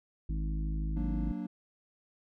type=harmonic tone; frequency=52.9 Hz; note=G#1; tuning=33 cents sharp; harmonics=1 / 3 / 4 / 5 / 6; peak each=-31 / -38 / -47 / -47 / -47 dBFS; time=0.29-1.32 s; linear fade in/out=5 ms
type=chord; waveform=triangle; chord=Gb augmented; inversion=none; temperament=equal; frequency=185 / 233.1 / 293.7 Hz; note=Gb3 / Bb3 / D4; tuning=0 / 0 / 0 cents; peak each=-37 dBFS; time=0.96-1.47 s; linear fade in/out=10 ms
effects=none